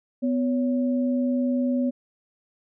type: tone pair together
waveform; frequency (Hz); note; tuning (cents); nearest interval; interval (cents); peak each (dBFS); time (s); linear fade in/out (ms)
sine; 250.2 / 560.2; B3 / C#5; +23 / +18; octave + major second; 1395; -21 / -30; 0.22-1.91; 20
effects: none